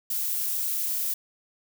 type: noise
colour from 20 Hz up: violet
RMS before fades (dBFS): -28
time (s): 0.1-1.14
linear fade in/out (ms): 5
effects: none